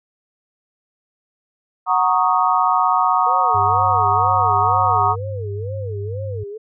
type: chord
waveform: sine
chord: D# minor seventh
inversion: first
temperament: equal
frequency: 740 / 932.3 / 1108.7 / 1244.5 Hz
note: F#5 / A#5 / C#6 / D#6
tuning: 0 / 0 / 0 / 0 cents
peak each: -19 dBFS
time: 1.86-5.16 s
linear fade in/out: 50 ms
type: tone with vibrato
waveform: sine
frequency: 466.2 Hz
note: A#4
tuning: in tune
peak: -28 dBFS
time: 3.26-6.58 s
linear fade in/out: 10 ms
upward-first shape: sine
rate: 2.1 Hz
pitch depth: 260 cents each way
type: tone with pitch glide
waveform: sine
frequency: 98.9 to 99.82 Hz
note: G2 to G2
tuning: +16 to +32 cents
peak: -24 dBFS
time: 3.54-6.44 s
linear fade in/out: 10 ms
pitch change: +16 cents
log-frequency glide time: 4.21-5.36 s
effects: none